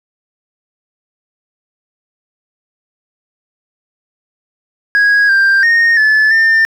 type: tone with pitch steps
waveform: sine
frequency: 1652 / 1584 / 1849 / 1732 / 1801 Hz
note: G#6 / G6 / A#6 / A6 / A6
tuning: -10 / +18 / -15 / -28 / +40 cents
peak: -4 dBFS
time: 4.95-6.65 s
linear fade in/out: 0 ms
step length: 340 ms
effects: tanh soft clip ceiling -6 dBFS + 7-bit